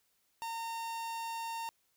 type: tone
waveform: 45% pulse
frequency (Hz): 915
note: A#5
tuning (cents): -32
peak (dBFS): -37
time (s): 0.42-1.69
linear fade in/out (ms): 0
effects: white hiss -75 dBFS RMS until 1.96 s